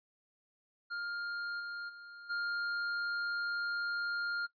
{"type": "tone with level steps", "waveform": "square", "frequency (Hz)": 1406, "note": "F6", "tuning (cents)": 11, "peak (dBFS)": [-37, -40, -49, -34], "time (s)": [0.9, 4.47], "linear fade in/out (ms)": 20, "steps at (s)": [1.59, 1.88, 2.29], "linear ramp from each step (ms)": 20, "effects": ["noise-tail reverb RT60 0.1 s tail -18 dB re dry", "resampled to 11025 Hz"]}